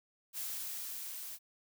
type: noise with level ramp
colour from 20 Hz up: blue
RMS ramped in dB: -39 to -45 dBFS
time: 0.33-1.39 s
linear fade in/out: 50 ms
effects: none